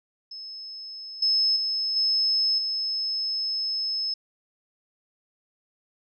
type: tone with level steps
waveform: sine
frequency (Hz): 5200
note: E8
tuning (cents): -24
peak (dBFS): -36 / -19 / -24 / -20 / -25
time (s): 0.31-4.14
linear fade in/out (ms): 5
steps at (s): 1.22 / 1.56 / 1.96 / 2.58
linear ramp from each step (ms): 5
effects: none